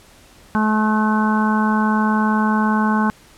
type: harmonic tone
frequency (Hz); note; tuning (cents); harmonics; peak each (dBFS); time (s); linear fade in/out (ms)
215.3; A3; -37; 1 / 2 / 3 / 4 / 5 / 6 / 7; -16 / -30 / -33 / -23 / -23 / -32 / -25; 0.55-3.1; 0
effects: pink hiss -48 dBFS RMS until 3.37 s + low-pass 12000 Hz 12 dB/octave